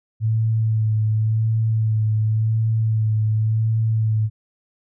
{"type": "tone with vibrato", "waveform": "sine", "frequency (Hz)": 110, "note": "A2", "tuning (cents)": 0, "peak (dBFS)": -16, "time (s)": [0.2, 4.3], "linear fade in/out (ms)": 50, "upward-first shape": "sine", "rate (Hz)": 0.91, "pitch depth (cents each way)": 25, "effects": []}